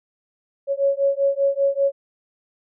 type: beating tone pair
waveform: sine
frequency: 552 / 557.1 Hz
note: C#5 / C#5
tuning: -7 / +9 cents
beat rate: 5.1 Hz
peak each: -20 dBFS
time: 0.67-1.92 s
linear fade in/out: 50 ms
effects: none